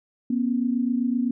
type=tone pair together; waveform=sine; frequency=240.3 / 268.1 Hz; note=B3 / C4; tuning=-47 / +42 cents; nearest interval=major second; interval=189 cents; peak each=-22 / -26 dBFS; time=0.3-1.31 s; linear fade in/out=5 ms; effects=none